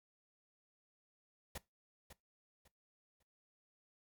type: noise with echo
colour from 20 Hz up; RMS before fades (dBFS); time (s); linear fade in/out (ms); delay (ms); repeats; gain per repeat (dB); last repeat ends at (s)
pink; -45; 1.55-1.58; 5; 550; 3; -11; 3.23
effects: noise-tail reverb RT60 0.2 s tail -20 dB re dry